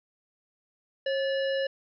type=harmonic tone with a mistuned harmonic; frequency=578 Hz; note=D5; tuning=28 cents flat; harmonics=1 / 3 / 5 / 7 / 9; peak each=-26 / -35 / -38 / -44 / -47 dBFS; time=1.06-1.67 s; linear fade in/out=5 ms; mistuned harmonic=1; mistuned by=-110 cents; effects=none